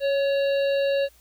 harmonic tone with a mistuned harmonic, 554.4 Hz, C#5, in tune, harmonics 1 / 3 / 5 / 7 / 8, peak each -20 / -35 / -35 / -37 / -43 dBFS, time 0-1.09 s, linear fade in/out 50 ms, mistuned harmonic 3, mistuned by +35 cents, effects added 60 Hz sine -58 dBFS peak until 1.2 s + white hiss -58 dBFS RMS until 1.2 s

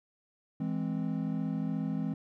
triangle chord, E augmented, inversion none, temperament equal, 164.81 / 207.7 / 261.6 Hz, E3 / G#3 / B#3, 0 / 0 / 0 cents, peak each -32 / -33 / -33 dBFS, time 0.6-2.14 s, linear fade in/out 5 ms, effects none

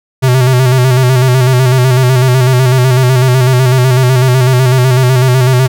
square tone with vibrato, 127.9 Hz, C3, 39 cents flat, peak -6 dBFS, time 0.22-5.68 s, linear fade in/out 20 ms, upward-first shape square, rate 8 Hz, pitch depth 48 cents each way, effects none

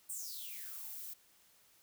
violet noise with high-pass filter sweep, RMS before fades -45 dBFS, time 0.09-1.14 s, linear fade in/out 10 ms, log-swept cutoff 9000 to 370 Hz, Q 8.5, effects white hiss -67 dBFS RMS until 1.82 s

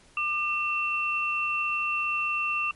sine tone pair together, 1199.2 / 2700 Hz, D6 / E7, +36 / +41 cents, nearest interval octave + major second, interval 1405 cents, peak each -30 / -26 dBFS, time 0.17-2.71 s, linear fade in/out 2 ms, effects pink hiss -57 dBFS RMS until 2.75 s + MP3 48 kbps

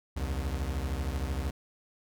40% pulse beating tone pair, 66 / 79 Hz, C2 / D#2, +16 / +27 cents, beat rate 13 Hz, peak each -31 / -34 dBFS, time 0.16-1.51 s, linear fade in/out 10 ms, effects none

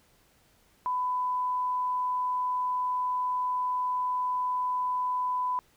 sine tone, 1000 Hz, B5, 21 cents sharp, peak -26 dBFS, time 0.86-5.59 s, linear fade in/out 0 ms, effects pink hiss -64 dBFS RMS until 5.76 s

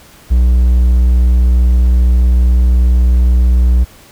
triangle tone, 61.2 Hz, B1, 15 cents flat, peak -4 dBFS, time 0.3-3.85 s, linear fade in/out 20 ms, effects pink hiss -41 dBFS RMS until 4.11 s

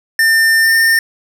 square tone with pitch glide, 1800 to 1811.5 Hz, A6 to A6, +39 to +50 cents, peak -9 dBFS, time 0.19-0.99 s, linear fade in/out 2 ms, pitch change +11 cents, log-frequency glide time 0.62-0.77 s, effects none

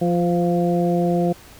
harmonic tone with a mistuned harmonic, 174.4 Hz, F3, 2 cents flat, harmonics 1 / 2 / 3 / 4, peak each -19 / -22 / -24 / -25 dBFS, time 0.01-1.33 s, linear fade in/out 10 ms, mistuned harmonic 3, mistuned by -21 cents, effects pink hiss -45 dBFS RMS until 1.59 s

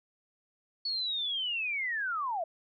sine linear sweep, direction down, 4436 to 627 Hz, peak -30 dBFS, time 0.85-2.44 s, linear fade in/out 5 ms, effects none

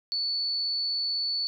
sine tone, 4458 Hz, C#8, 9 cents sharp, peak -26 dBFS, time 0.12-1.47 s, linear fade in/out 0 ms, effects none

